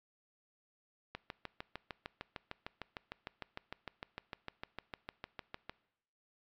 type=click train; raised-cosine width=0.3 ms; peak=-25 dBFS; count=31; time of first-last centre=1.15-5.695 s; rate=6.6 Hz; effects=noise-tail reverb RT60 0.8 s tail -21 dB re dry + low-pass 5000 Hz 12 dB/octave